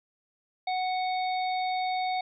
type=harmonic tone with a mistuned harmonic; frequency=740 Hz; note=F#5; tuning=in tune; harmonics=1 / 3 / 5 / 6; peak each=-27 / -37 / -41 / -43 dBFS; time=0.67-2.21 s; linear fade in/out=5 ms; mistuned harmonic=6; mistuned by=-20 cents; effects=none